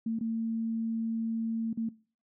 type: tone with dropouts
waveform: sine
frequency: 226.1 Hz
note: A3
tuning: 47 cents sharp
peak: -28 dBFS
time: 0.06-1.89 s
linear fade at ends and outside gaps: 5 ms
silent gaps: 0.19-0.209 / 1.731-1.773 s
effects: noise-tail reverb RT60 0.4 s tail -21 dB re dry